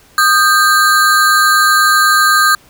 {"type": "ring-modulated tone", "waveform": "square", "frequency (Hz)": 1406, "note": "F6", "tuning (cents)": 11, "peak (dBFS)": -5, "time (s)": [0.18, 2.55], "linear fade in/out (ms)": 2, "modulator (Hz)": 174, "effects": ["pink hiss -46 dBFS RMS until 2.69 s"]}